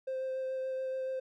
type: tone with vibrato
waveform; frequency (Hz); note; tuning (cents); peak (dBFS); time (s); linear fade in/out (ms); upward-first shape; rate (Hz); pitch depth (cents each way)
triangle; 523.3; C5; 0; -30; 0.07-1.2; 10; sine; 7; 10
effects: tanh soft clip ceiling -28 dBFS